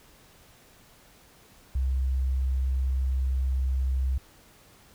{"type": "tone", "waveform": "sine", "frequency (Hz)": 65.41, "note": "C2", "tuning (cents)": 0, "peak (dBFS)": -23, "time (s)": [1.75, 4.18], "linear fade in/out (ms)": 5, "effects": ["pink hiss -56 dBFS RMS until 4.94 s"]}